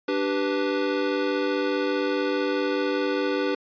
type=chord; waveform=square; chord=G major; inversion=second; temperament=equal with one note detuned; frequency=293.7 / 389.1 / 493.9 Hz; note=D4 / G4 / B4; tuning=0 / -13 / 0 cents; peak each=-28 dBFS; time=0.08-3.55 s; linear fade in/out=5 ms; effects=resampled to 11025 Hz